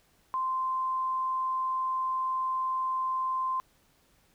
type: tone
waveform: sine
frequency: 1041 Hz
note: C6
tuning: 9 cents flat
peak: -27 dBFS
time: 0.34-3.6 s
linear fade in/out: 0 ms
effects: pink hiss -66 dBFS RMS until 4.34 s